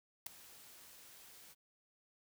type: noise with ADSR envelope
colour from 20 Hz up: white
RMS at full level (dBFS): -37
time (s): 0.26-1.55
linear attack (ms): 6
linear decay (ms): 4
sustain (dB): -21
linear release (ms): 33
effects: none